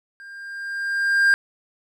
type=tone with level ramp; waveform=triangle; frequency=1600 Hz; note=G6; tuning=35 cents sharp; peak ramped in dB=-37 to -10 dBFS; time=0.2-1.34 s; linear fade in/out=0 ms; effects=none